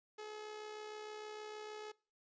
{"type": "tone with amplitude modulation", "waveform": "sawtooth", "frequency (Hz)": 426.1, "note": "G#4", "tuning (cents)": 44, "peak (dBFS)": -40, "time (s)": [0.18, 1.92], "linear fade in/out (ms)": 10, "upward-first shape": "sine", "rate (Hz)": 66.5, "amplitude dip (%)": 40, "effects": ["noise-tail reverb RT60 0.4 s tail -24 dB re dry", "resampled to 16000 Hz"]}